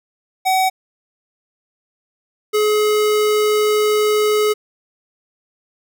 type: tone pair in turn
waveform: square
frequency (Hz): 755 / 423.7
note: F#5 / G#4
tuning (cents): +35 / +35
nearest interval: minor seventh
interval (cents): 1000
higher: first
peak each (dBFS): -14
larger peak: neither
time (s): 0.45-0.7 / 2.53-4.54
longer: second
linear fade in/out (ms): 20
effects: none